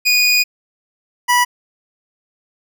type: tone pair in turn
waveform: 25% pulse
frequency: 2465 / 978.2 Hz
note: D#7 / B5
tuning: -17 / -17 cents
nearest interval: octave + major third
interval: 1600 cents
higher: first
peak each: -7 dBFS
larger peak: neither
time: 0.05-0.44 / 1.28-1.45 s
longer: first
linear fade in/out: 20 ms
effects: none